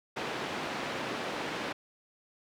pink band-pass noise, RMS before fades -36 dBFS, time 0.16-1.73 s, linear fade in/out 10 ms, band 250 to 3200 Hz, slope 12 dB/octave, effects none

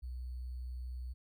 sine tone with sample-and-hold, 62.3 Hz, B1, 16 cents sharp, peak -39 dBFS, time 0.02-1.14 s, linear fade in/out 20 ms, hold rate 4410 Hz, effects none

